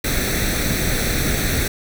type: noise with comb filter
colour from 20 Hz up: pink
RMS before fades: -20 dBFS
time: 0.04-1.68 s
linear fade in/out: 5 ms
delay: 0.5 ms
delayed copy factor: +0.7
effects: none